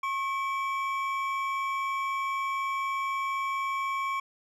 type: tone pair together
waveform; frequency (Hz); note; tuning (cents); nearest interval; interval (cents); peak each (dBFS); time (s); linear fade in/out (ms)
triangle; 1086.4 / 2302; C#6 / D7; -35 / -35; octave + minor second; 1300; -27 / -33; 0.03-4.2; 5
effects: none